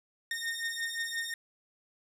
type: beating tone pair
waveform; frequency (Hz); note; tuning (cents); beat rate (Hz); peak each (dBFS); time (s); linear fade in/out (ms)
sawtooth; 1835 / 1840.7; A#6 / A#6; -28 / -22; 5.7; -33 / -32; 0.31-1.34; 2
effects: low-pass 12000 Hz 12 dB/octave